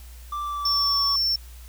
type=tone with pitch glide; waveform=triangle; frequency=1174.7 to 1124.2 Hz; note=D6 to C#6; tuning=0 to +24 cents; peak=-25 dBFS; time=0.32-1.16 s; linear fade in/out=5 ms; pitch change=-76 cents; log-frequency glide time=0.42-1.04 s
type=tone; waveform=triangle; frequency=5410 Hz; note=E8; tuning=44 cents sharp; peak=-19 dBFS; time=0.65-1.36 s; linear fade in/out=5 ms
effects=added 60 Hz sine -40 dBFS peak until 1.68 s + white hiss -51 dBFS RMS until 1.68 s